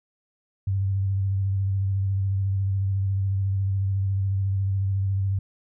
sine tone with vibrato, 97.3 Hz, G2, 12 cents flat, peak -21 dBFS, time 0.67-5.39 s, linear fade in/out 5 ms, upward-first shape square, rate 14 Hz, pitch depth 22 cents each way, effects none

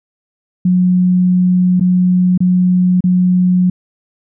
sine tone with dropouts, 181.4 Hz, F#3, 34 cents flat, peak -8 dBFS, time 0.65-3.7 s, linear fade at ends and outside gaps 5 ms, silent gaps 1.798-1.808 / 2.377-2.404 / 3.007-3.039 s, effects none

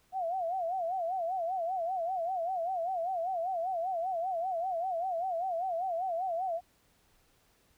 sine tone with vibrato, 711 Hz, F5, 31 cents sharp, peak -30 dBFS, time 0.12-6.61 s, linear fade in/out 50 ms, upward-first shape sine, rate 5.1 Hz, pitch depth 140 cents each way, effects pink hiss -68 dBFS RMS until 7.77 s

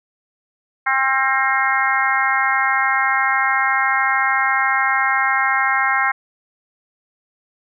harmonic tone with a mistuned harmonic, 266.2 Hz, C4, 30 cents sharp, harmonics 3 / 4 / 5 / 6 / 7 / 8, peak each -22 / -22 / -22 / -22 / -22 / -22 dBFS, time 0.86-6.12 s, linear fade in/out 10 ms, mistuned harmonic 5, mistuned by +18 cents, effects none

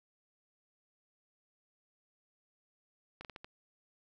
slowing click train, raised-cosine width 0.3 ms, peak -30 dBFS, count 5, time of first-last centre 3.21-3.445 s, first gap 38 ms, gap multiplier 1.3, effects none

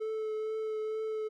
triangle tone with vibrato, 435.5 Hz, A4, 18 cents flat, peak -30 dBFS, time 0-1.29 s, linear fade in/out 20 ms, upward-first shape triangle, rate 2.2 Hz, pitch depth 16 cents each way, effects none

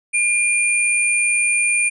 sine tone pair together, 2406 / 9059 Hz, D7 / C#9, +41 / +37 cents, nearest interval octave + major seventh, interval 2296 cents, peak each -16 / -20 dBFS, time 0.13-1.9 s, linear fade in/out 20 ms, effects none

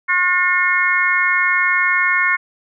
harmonic tone, 360 Hz, F#4, 47 cents flat, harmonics 3 / 4 / 5 / 6, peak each -21 / -20 / -18 / -17 dBFS, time 0.08-2.37 s, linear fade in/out 20 ms, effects none

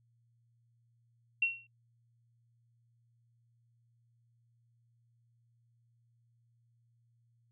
sine tone with exponential decay, 2730 Hz, F7, 40 cents flat, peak -23 dBFS, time 1.42-1.67 s, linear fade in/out 5 ms, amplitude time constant 54 ms, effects noise-tail reverb RT60 0.1 s tail -26 dB re dry + added 117 Hz sine -68 dBFS peak until 7.51 s

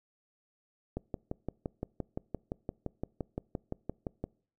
click train, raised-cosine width 2 ms, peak -21 dBFS, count 20, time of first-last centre 0.97-4.24 s, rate 5.81 Hz, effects noise-tail reverb RT60 0.5 s tail -25 dB re dry

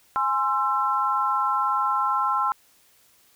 sine chord, Ab augmented, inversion none, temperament equal with one note detuned, 830.6 / 1046.5 / 1339.2 Hz, Ab5 / C6 / E6, 0 / 0 / +27 cents, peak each -27 / -24 / -24 dBFS, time 0.16-2.52 s, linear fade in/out 0 ms, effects white hiss -59 dBFS RMS until 3.35 s

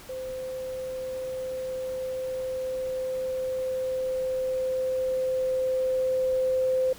sine tone with level ramp, 517 Hz, C5, 21 cents flat, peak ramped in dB -32 to -21 dBFS, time 0.09-6.93 s, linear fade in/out 5 ms, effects pink hiss -47 dBFS RMS until 6.98 s

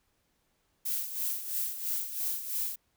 violet noise with tremolo, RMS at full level -31 dBFS, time 0.85-2.76 s, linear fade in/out 10 ms, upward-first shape sine, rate 3 Hz, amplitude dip 65%, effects pink hiss -74 dBFS RMS until 2.96 s

